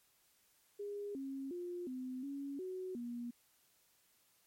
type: tone with pitch steps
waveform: sine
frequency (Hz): 408.3 / 270.8 / 353.1 / 255.8 / 279.3 / 371.4 / 239.2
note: G#4 / C#4 / F4 / C4 / C#4 / F#4 / A#3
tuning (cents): -29 / -40 / +19 / -39 / +13 / +7 / +45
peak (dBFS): -40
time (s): 0.79-3.31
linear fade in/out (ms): 10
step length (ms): 360
effects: white hiss -72 dBFS RMS until 4.46 s + MP3 64 kbps